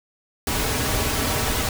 pink noise with comb filter, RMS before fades -23 dBFS, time 0.47-1.69 s, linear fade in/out 2 ms, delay 5.7 ms, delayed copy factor -0.5, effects none

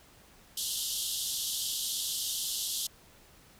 pink band-pass noise, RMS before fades -34 dBFS, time 0.57-2.87 s, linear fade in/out 5 ms, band 3000 to 14000 Hz, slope 96 dB/octave, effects pink hiss -58 dBFS RMS until 3.59 s

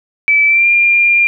sine tone with pitch glide, 2309 to 2397 Hz, D7 to D7, -30 to +35 cents, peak -7 dBFS, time 0.28-1.27 s, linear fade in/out 0 ms, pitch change +65 cents, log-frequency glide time 0.46-0.68 s, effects none

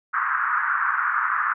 white band-pass noise, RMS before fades -23 dBFS, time 0.13-1.54 s, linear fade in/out 20 ms, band 1100 to 1600 Hz, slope 48 dB/octave, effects none

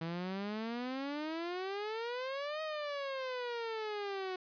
sawtooth exponential two-way sweep, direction up then down, 161.8 to 631 to 366.8 Hz, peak -33 dBFS, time 0.01-4.36 s, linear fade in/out 5 ms, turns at 2.62 s, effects resampled to 11025 Hz

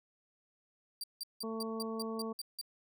sawtooth tone bursts, 4699 Hz, D8, in tune, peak -35 dBFS, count 9, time 1.01-2.613 s, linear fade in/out 2 ms, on 27 ms, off 170 ms
harmonic tone, 223.5 Hz, A3, 27 cents sharp, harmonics 1 / 2 / 3 / 4 / 5, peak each -39 / -40 / -49 / -51 / -46 dBFS, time 1.43-2.33 s, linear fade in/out 10 ms
effects none

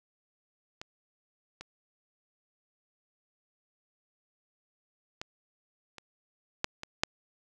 clicks, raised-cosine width 0.2 ms, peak -23 / -25 / -20 / -27 / -10 / -21 / -7 dBFS, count 7, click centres 0.815 / 1.61 / 5.215 / 5.983 / 6.644 / 6.834 / 7.035 s, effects none

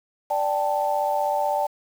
sine chord, D suspended fourth, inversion none, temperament equal, 587.3 / 784 / 880 Hz, D5 / G5 / A5, 0 / 0 / 0 cents, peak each -25 dBFS, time 0.3-1.67 s, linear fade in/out 10 ms, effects 7-bit

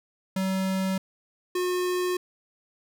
square tone pair in turn, 190 / 361.4 Hz, F#3 / F#4, +46 / -41 cents, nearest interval major seventh, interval 1113 cents, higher second, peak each -25 dBFS, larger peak neither, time 0.36-0.98 / 1.55-2.17 s, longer neither, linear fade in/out 5 ms, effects none

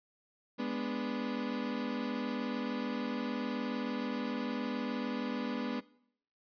35% pulse chord, G# diminished, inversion none, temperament equal, 207.7 / 246.9 / 293.7 Hz, G#3 / B3 / D4, 0 / 0 / 0 cents, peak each -38 / -34 / -39 dBFS, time 0.58-5.81 s, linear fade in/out 20 ms, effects noise-tail reverb RT60 0.7 s tail -21 dB re dry + resampled to 11025 Hz

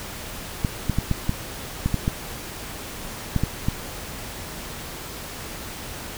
clicks, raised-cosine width 5 ms, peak -8 dBFS, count 11, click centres 0.648 / 0.897 / 0.986 / 1.113 / 1.294 / 1.86 / 1.943 / 2.079 / 3.363 / 3.436 / 3.685 s, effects pink hiss -35 dBFS RMS until 6.17 s

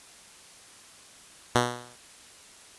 5% pulse tone with exponential decay, 121.9 Hz, B2, 22 cents flat, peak -6 dBFS, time 1.55-1.96 s, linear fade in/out 5 ms, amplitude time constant 88 ms, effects white hiss -51 dBFS RMS until 2.78 s + resampled to 24000 Hz

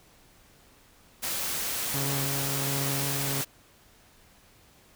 white noise, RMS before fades -31 dBFS, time 1.22-3.45 s, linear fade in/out 20 ms
sawtooth tone with tremolo, 138.59 Hz, C#3, in tune, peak -25 dBFS, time 1.94-3.41 s, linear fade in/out 0 ms, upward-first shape triangle, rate 1.4 Hz, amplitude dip 30%
effects pink hiss -58 dBFS RMS until 4.95 s

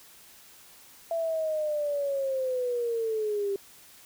sine linear sweep, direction down, 670 to 392 Hz, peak -26 dBFS, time 1.11-3.56 s, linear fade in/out 2 ms, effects white hiss -53 dBFS RMS until 4.05 s

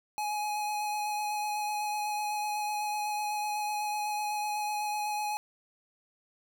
square tone with vibrato, 839 Hz, G#5, 17 cents sharp, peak -31 dBFS, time 0.18-5.37 s, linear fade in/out 0 ms, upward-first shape sine, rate 8 Hz, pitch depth 13 cents each way, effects none

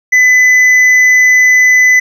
sine tone with hard clipping, 2006 Hz, B6, 26 cents sharp, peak -5 dBFS, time 0.12-2 s, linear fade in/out 10 ms, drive 4 dB, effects none

